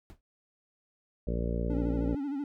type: noise with exponential decay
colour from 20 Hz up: brown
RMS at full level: -40 dBFS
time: 0.1-0.21 s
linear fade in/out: 0 ms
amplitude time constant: 22 ms
type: harmonic tone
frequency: 58.27 Hz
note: A#1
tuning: in tune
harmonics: 1 / 2 / 3 / 4 / 5 / 6 / 7 / 8 / 9 / 10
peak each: -31 / -38 / -36 / -39 / -44 / -44 / -42 / -40 / -45 / -43 dBFS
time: 1.27-2.15 s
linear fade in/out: 5 ms
type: tone with vibrato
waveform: triangle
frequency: 281.4 Hz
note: C#4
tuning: 26 cents sharp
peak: -29 dBFS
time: 1.7-2.44 s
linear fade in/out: 2 ms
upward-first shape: sine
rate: 13 Hz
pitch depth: 80 cents each way
effects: none